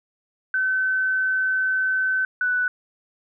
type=tone pair in turn; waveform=sine; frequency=1525 / 1488.4 Hz; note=G6 / F#6; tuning=-48 / +10 cents; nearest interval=unison; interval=42 cents; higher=first; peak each=-19 dBFS; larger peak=neither; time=0.54-2.25 / 2.41-2.68 s; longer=first; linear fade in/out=2 ms; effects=none